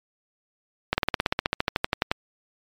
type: slowing click train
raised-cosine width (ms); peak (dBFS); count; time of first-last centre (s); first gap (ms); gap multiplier
0.3; -5; 18; 0.93-2.115; 50; 1.04
effects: MP3 96 kbps